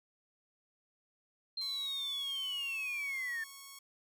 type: linear sweep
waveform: sine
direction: down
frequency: 4186 to 1760 Hz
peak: -35 dBFS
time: 1.57-3.44 s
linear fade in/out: 5 ms
type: tone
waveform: 5% pulse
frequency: 1103 Hz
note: C#6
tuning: 9 cents flat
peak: -37 dBFS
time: 1.61-3.79 s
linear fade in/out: 5 ms
effects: none